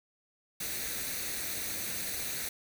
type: noise with comb filter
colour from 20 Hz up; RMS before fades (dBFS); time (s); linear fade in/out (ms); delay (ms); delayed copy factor
white; -36; 0.6-2.49; 5; 0.48; +0.55
effects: none